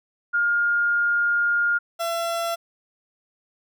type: tone pair in turn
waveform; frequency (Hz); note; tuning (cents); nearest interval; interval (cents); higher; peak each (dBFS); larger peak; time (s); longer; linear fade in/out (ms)
sine / 30% pulse; 1415 / 675.4; F6 / E5; +22 / +42; octave + minor second; 1280; first; -18 / -21; first; 0.33-1.79 / 1.99-2.56; first; 20
effects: none